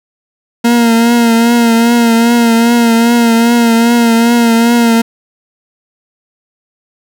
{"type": "tone with vibrato", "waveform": "40% pulse", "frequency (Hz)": 233.1, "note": "A#3", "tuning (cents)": 0, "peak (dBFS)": -5, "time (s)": [0.64, 5.02], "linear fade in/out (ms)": 10, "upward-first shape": "triangle", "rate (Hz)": 2.5, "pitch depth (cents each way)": 44, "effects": []}